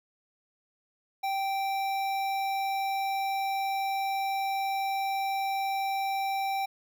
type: tone with notch filter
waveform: square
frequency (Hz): 781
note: G5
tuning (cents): -7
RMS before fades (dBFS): -30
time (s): 1.23-6.66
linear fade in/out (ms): 10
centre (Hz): 8300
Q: 1
effects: none